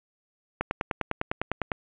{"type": "click train", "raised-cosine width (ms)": 0.5, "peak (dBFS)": -11, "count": 12, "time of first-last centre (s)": [0.61, 1.718], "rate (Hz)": 9.93, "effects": ["resampled to 8000 Hz", "7-bit"]}